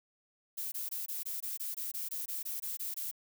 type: noise bursts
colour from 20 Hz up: violet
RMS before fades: -38 dBFS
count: 15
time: 0.57-3.114 s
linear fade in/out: 10 ms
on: 150 ms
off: 21 ms
effects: none